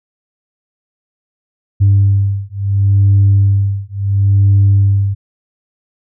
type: beating tone pair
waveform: sine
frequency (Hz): 98.9 / 99.62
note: G2 / G2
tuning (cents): +16 / +28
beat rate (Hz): 0.72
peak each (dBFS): -10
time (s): 1.8-5.15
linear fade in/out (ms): 20
effects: tanh soft clip ceiling -3 dBFS